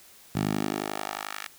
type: tone with high-pass filter sweep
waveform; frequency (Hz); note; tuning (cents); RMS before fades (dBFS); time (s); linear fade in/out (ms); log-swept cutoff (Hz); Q
10% pulse; 51.3; G#1; -21; -31; 0.35-1.48; 5; 130 to 1800; 1.3
effects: white hiss -53 dBFS RMS until 1.58 s